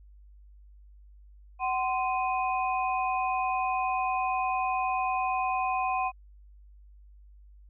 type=tone cluster; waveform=sine; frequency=752 / 1039 / 2497 Hz; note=F#5 / C6 / D#7; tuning=+28 / -12 / +6 cents; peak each=-28 / -30 / -35 dBFS; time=1.59-6.12 s; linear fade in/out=50 ms; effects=added 50 Hz sine -50 dBFS peak until 7.69 s